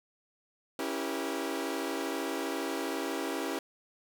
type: chord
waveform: sawtooth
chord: C# diminished seventh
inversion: none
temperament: equal with one note detuned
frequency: 277.2 / 329.6 / 392 / 476.2 Hz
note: C#4 / E4 / G4 / Bb4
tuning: 0 / 0 / 0 / +37 cents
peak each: -33 / -33 / -34 / -36 dBFS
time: 0.79-3.59 s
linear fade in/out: 2 ms
effects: none